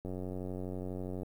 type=click train; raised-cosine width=2 ms; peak=-27 dBFS; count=110; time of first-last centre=0.05-1.232 s; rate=92.2 Hz; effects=10-bit